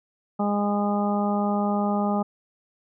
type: harmonic tone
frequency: 204.8 Hz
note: G#3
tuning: 24 cents flat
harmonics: 1 / 2 / 3 / 4 / 5 / 6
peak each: -23 / -32 / -30 / -28 / -38 / -33 dBFS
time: 0.39-2.23 s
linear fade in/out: 10 ms
effects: none